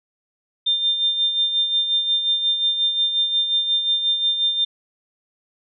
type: tone with tremolo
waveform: sine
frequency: 3600 Hz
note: A7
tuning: 39 cents sharp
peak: -15 dBFS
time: 0.66-4.65 s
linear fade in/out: 10 ms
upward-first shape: sine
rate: 5.6 Hz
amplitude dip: 55%
effects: none